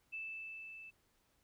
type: tone with level ramp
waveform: sine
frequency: 2637 Hz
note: E7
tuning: in tune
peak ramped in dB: -40 to -50 dBFS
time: 0.12-0.91 s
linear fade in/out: 20 ms
effects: pink hiss -75 dBFS RMS until 1.43 s